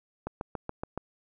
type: click train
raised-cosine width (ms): 1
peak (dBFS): -19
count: 6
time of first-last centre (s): 0.27-0.976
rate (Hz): 7.08
effects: none